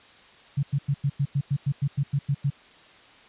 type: tone bursts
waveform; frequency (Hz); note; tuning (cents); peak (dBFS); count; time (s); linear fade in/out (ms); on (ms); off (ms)
sine; 140.3; C#3; +21; -20; 13; 0.57-2.503; 10; 61; 95
effects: white hiss -52 dBFS RMS until 3.28 s + resampled to 8000 Hz